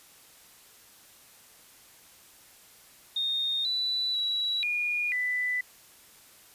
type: tone with pitch steps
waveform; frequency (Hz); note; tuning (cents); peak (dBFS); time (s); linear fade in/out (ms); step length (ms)
sine; 3683 / 3970 / 3908 / 2436 / 1991; A#7 / B7 / B7 / D#7 / B6; -22 / +8 / -19 / -37 / +14; -26; 3.16-5.61; 5; 490
effects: white hiss -55 dBFS RMS until 6.54 s + resampled to 32000 Hz